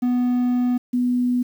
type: tone pair in turn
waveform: triangle / sine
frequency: 246.9 / 246.9 Hz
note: B3 / B3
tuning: 0 / 0 cents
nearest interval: unison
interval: 0 cents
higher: neither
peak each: -15 / -17 dBFS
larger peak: first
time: 0.02-0.78 / 0.93-1.43 s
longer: first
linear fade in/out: 10 ms
effects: 8-bit